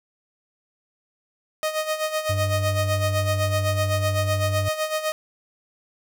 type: tone with tremolo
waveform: sawtooth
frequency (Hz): 622.3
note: D#5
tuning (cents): 0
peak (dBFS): -17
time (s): 1.63-5.12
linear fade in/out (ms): 0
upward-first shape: sine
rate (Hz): 7.9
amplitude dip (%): 70
type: tone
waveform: triangle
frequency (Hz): 98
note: G2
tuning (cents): 0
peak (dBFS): -20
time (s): 2.29-4.69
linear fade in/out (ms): 10
effects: none